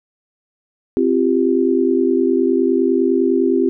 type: chord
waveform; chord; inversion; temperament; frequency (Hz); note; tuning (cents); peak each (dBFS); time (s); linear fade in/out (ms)
sine; C suspended fourth; none; equal with one note detuned; 261.6 / 342.2 / 392; C4 / F4 / G4; 0 / -35 / 0; -17; 0.97-3.69; 0
effects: none